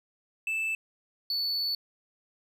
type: tone pair in turn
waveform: triangle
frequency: 2637 / 4459 Hz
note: E7 / C#8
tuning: 0 / +9 cents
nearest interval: major sixth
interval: 909 cents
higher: second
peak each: -26 dBFS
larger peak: neither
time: 0.47-0.75 / 1.3-1.75 s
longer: second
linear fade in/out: 2 ms
effects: none